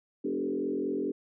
sine tone with frequency modulation, 340 Hz, F4, 46 cents flat, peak -28 dBFS, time 0.24-1.12 s, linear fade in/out 10 ms, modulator 44.5 Hz, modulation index 2.2, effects none

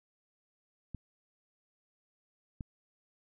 clicks, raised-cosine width 5 ms, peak -28 / -27 dBFS, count 2, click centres 0.947 / 2.608 s, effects none

